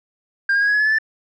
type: tone with pitch steps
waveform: sine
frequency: 1600 / 1622.3 / 1645 / 1667.9 / 1691.2 / 1714.8 / 1738.8 / 1763 Hz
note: G6 / G#6 / G#6 / G#6 / G#6 / A6 / A6 / A6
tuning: +35 / -41 / -17 / +7 / +31 / -45 / -21 / +3 cents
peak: -12 dBFS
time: 0.49-0.986 s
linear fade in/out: 5 ms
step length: 62 ms
effects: tanh soft clip ceiling -13 dBFS